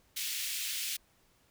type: high-pass noise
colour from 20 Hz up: pink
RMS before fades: -36 dBFS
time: 0.16-0.97 s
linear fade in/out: 10 ms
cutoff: 2400 Hz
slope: 24 dB/octave
effects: pink hiss -68 dBFS RMS until 1.5 s